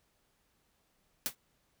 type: noise with exponential decay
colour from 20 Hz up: white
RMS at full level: -29 dBFS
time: 1.26-1.35 s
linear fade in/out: 0 ms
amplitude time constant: 19 ms
effects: pink hiss -74 dBFS RMS until 1.8 s